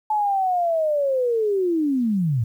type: linear sweep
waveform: sine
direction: down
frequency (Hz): 865 to 105.8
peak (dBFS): -18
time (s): 0.1-2.44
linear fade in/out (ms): 5
effects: 9-bit